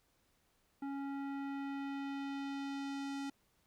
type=tone with low-pass filter sweep; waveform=square; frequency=277.2 Hz; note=C#4; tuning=in tune; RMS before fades=-41 dBFS; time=0.82-3.3 s; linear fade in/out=5 ms; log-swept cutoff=1200 to 7100 Hz; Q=0.91; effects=pink hiss -75 dBFS RMS until 3.66 s